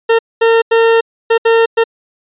40% pulse tone bursts at uneven times, 456.2 Hz, A#4, 37 cents flat, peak -6 dBFS, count 6, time 0.09-0.19 / 0.41-0.62 / 0.71-1.01 / 1.3-1.38 / 1.45-1.66 / 1.77-1.84 s, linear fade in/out 10 ms, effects resampled to 8000 Hz

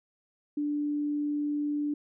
sine tone, 293.7 Hz, D4, in tune, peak -27 dBFS, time 0.57-1.94 s, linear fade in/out 5 ms, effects none

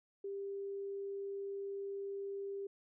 sine tone, 396.5 Hz, G4, 20 cents sharp, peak -39 dBFS, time 0.24-2.67 s, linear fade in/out 5 ms, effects none

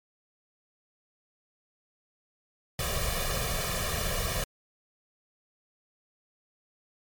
pink noise with comb filter, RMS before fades -30 dBFS, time 2.79-4.44 s, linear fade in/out 2 ms, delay 1.7 ms, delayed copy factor +1, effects MP3 96 kbps

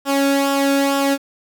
sawtooth tone with flanger, 277.2 Hz, C#4, in tune, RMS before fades -17 dBFS, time 0.05-1.18 s, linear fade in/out 50 ms, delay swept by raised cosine 0.46 to 1.01 ms, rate 2.2 Hz, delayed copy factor -0.6, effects 8-bit

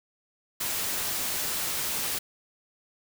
white noise, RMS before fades -30 dBFS, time 0.6-2.19 s, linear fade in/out 10 ms, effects none

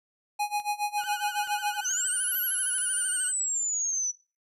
square tone with tremolo, 830 Hz, G#5, 1 cent flat, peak -25 dBFS, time 0.39-1.81 s, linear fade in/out 10 ms, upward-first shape sine, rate 7.2 Hz, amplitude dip 90%
click train, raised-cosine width 0.2 ms, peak -31 dBFS, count 6, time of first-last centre 0.6-2.783 s, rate 2.29 Hz
30% pulse tone with vibrato, 1490 Hz, F#6, 12 cents sharp, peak -32 dBFS, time 0.97-3.33 s, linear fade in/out 50 ms, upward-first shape sine, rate 13 Hz, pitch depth 67 cents each way
sine exponential two-way sweep, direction up then down, 5890 to 11840 to 5890 Hz, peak -26 dBFS, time 1.84-4.12 s, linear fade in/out 20 ms, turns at 2.36 s
effects noise-tail reverb RT60 0.3 s tail -19 dB re dry + resampled to 32000 Hz

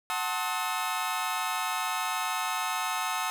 sawtooth chord, F# diminished seventh, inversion none, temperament just, 740 / 888 / 1065.6 / 1278.7 Hz, F#5 / A5 / C6 / Eb6, 0 / +16 / +31 / +47 cents, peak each -31 / -30 / -32 / -29 dBFS, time 0.1-3.3 s, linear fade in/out 0 ms, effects none

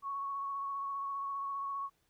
sine tone with vibrato, 1108.7 Hz, C#6, in tune, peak -35 dBFS, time 0.02-1.9 s, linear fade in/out 50 ms, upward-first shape sine, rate 15 Hz, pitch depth 17 cents each way, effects pink hiss -75 dBFS RMS until 2.09 s

